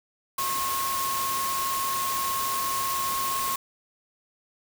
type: tone in noise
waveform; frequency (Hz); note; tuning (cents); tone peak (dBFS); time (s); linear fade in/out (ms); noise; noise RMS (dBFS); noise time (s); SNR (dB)
sine; 1082; C#6; -42; -27; 0.38-3.56; 5; white; -31; 0.38-3.56; +1
effects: none